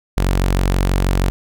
sawtooth tone, 46.25 Hz, F#1, in tune, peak -10 dBFS, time 0.17-1.3 s, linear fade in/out 0 ms, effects none

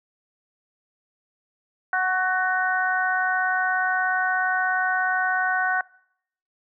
harmonic tone with a mistuned harmonic, 370 Hz, F#4, in tune, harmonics 2 / 3 / 4 / 5, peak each -25 / -30 / -22 / -30 dBFS, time 1.93-5.81 s, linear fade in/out 2 ms, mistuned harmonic 4, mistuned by +20 cents, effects noise-tail reverb RT60 0.7 s tail -23 dB re dry

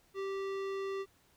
sine tone with tanh clipping, 390 Hz, G4, 9 cents flat, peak -37 dBFS, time 0.14-1.06 s, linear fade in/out 50 ms, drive 18 dB, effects pink hiss -68 dBFS RMS until 1.36 s

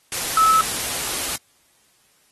sine tone in noise, 1300 Hz, E6, 24 cents flat, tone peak -12 dBFS, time 0.37-0.61 s, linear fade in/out 2 ms, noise white, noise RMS -25 dBFS, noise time 0.12-1.36 s, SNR +10 dB, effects white hiss -60 dBFS RMS until 2.31 s + AAC 32 kbps

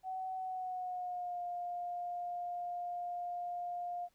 sine tone with pitch glide, 752 to 705.7 Hz, F#5 to F5, +28 to +18 cents, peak -37 dBFS, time 0.03-4.09 s, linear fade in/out 50 ms, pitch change -110 cents, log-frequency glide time 0.37-1.41 s, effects pink hiss -75 dBFS RMS until 4.14 s

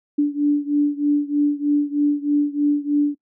sine beating tone pair, 290.3 / 293.5 Hz, D4 / D4, -20 / -1 cents, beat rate 3.2 Hz, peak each -18 / -20 dBFS, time 0.18-3.15 s, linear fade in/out 10 ms, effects noise-tail reverb RT60 0.1 s tail -22 dB re dry

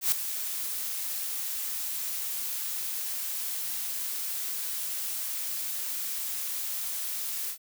blue noise with ADSR envelope, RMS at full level -22 dBFS, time 0.01-7.58 s, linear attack 110 ms, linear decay 3 ms, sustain -11 dB, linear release 87 ms, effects none

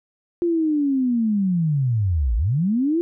sine linear two-way sweep, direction down then up, 349.9 to 50.8 to 349.9 Hz, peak -17 dBFS, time 0.42-3.01 s, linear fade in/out 0 ms, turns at 2.36 s, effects none

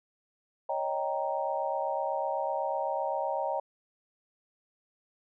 sine chord, Eb dominant seventh, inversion third, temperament equal, 554.4 / 622.3 / 784 / 932.3 Hz, Db5 / Eb5 / G5 / Bb5, 0 / 0 / 0 / 0 cents, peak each -34 dBFS, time 0.69-3.6 s, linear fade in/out 5 ms, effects none

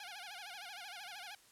10% pulse tone with vibrato, 768 Hz, G5, 36 cents flat, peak -38 dBFS, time 0-1.35 s, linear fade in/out 2 ms, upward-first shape sine, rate 13 Hz, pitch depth 170 cents each way, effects white hiss -64 dBFS RMS until 1.51 s + low-pass 11000 Hz 12 dB/octave

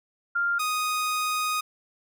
sine / sawtooth tone pair in turn, 1396.9 / 1244.5 Hz, F6 / D#6, 0 / 0 cents, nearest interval major second, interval 200 cents, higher first, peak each -22 / -21 dBFS, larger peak second, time 0.35-0.59 / 0.59-1.61 s, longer second, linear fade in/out 10 ms, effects none

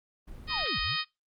brown noise, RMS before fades -44 dBFS, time 0.27-0.65 s, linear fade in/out 10 ms
harmonic tone, 623 Hz, D#5, 2 cents sharp, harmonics 2 / 3 / 4 / 5 / 6 / 7 / 8, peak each -36 / -36 / -36 / -36 / -36 / -36 / -36 dBFS, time 0.47-1.05 s, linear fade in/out 50 ms
sine linear two-way sweep, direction down then up, 1123 to 30.85 to 176.6 Hz, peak -36 dBFS, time 0.49-0.97 s, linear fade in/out 50 ms, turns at 0.8 s
effects noise-tail reverb RT60 0.2 s tail -24 dB re dry + Opus 32 kbps

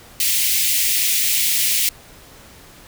white high-pass noise, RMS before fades -18 dBFS, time 0.2-1.89 s, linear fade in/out 2 ms, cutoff 2000 Hz, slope 48 dB/octave, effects pink hiss -44 dBFS RMS until 2.87 s

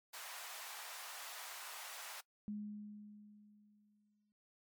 pink high-pass noise, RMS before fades -49 dBFS, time 0.13-2.21 s, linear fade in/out 10 ms, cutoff 740 Hz, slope 24 dB/octave
sine tone with exponential decay, 208.7 Hz, G#3, 9 cents sharp, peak -39 dBFS, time 2.48-4.32 s, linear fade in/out 0 ms, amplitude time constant 400 ms
effects noise-tail reverb RT60 0.1 s tail -19 dB re dry + MP3 96 kbps

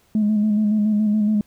sine tone with vibrato, 211.7 Hz, G#3, 33 cents sharp, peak -14 dBFS, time 0.15-1.41 s, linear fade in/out 2 ms, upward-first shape square, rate 7.1 Hz, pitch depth 31 cents each way, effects tanh soft clip ceiling -12 dBFS + pink hiss -59 dBFS RMS until 1.46 s

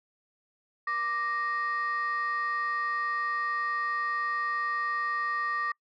sine tone pair together, 1177 / 1864.7 Hz, D6 / A#6, +3 / 0 cents, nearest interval minor sixth, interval 797 cents, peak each -28 / -30 dBFS, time 0.87-5.72 s, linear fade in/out 5 ms, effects noise-tail reverb RT60 0.1 s tail -26 dB re dry + tanh soft clip ceiling -23 dBFS

